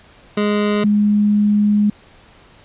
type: tone pair in turn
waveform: 25% pulse / sine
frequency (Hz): 207.7 / 207.7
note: G#3 / G#3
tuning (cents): 0 / 0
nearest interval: unison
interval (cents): 0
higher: neither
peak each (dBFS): -11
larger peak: neither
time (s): 0.37-0.84 / 0.84-1.9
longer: second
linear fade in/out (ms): 5
effects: pink hiss -47 dBFS RMS until 2.64 s + resampled to 8000 Hz